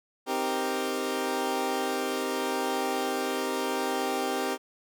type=chord; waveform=20% pulse; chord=C minor seventh; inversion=none; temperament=equal; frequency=261.6 / 311.1 / 392 / 466.2 Hz; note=C4 / Eb4 / G4 / Bb4; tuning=0 / 0 / 0 / 0 cents; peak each=-28 / -31 / -26 / -30 dBFS; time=0.26-4.58 s; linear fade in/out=50 ms; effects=none